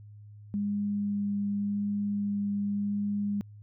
sine tone with vibrato, 203.4 Hz, G#3, 36 cents flat, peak -27 dBFS, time 0.54-3.41 s, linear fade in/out 0 ms, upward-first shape sine, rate 0.88 Hz, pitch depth 8 cents each way, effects added 104 Hz sine -46 dBFS peak until 3.62 s

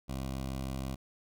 15% pulse tone with notch filter, 66.2 Hz, C2, 21 cents sharp, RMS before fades -37 dBFS, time 0.08-0.96 s, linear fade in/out 20 ms, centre 1700 Hz, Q 2, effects none

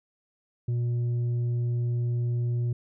sine tone with tanh clipping, 120 Hz, B2, 49 cents flat, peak -25 dBFS, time 0.68-2.73 s, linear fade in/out 5 ms, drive 4 dB, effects none

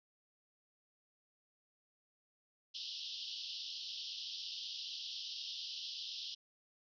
pink band-pass noise, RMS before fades -45 dBFS, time 2.74-6.35 s, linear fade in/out 10 ms, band 2900 to 5500 Hz, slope 96 dB/octave, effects none

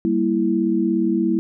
sine chord, E diminished, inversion first, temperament equal, 196 / 233.1 / 329.6 Hz, G3 / Bb3 / E4, 0 / 0 / 0 cents, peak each -22 / -22 / -19 dBFS, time 0.05-1.39 s, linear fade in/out 0 ms, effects none

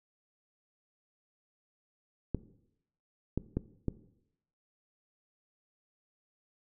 clicks, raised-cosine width 3 ms, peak -17 dBFS, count 4, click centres 2.347 / 3.376 / 3.57 / 3.883 s, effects noise-tail reverb RT60 0.8 s tail -17 dB re dry

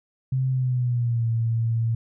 sine tone with pitch glide, 130.81 to 114.54 Hz, C3 to A#2, 0 to -30 cents, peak -20 dBFS, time 0.32-1.95 s, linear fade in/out 5 ms, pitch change -230 cents, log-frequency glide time 0.5-1.28 s, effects none

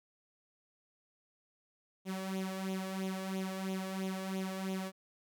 sawtooth tone with flanger, 190 Hz, F#3, 46 cents sharp, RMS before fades -38 dBFS, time 2.05-4.92 s, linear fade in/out 50 ms, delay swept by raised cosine 0.3 to 1.8 ms, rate 3 Hz, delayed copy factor +0.7, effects none

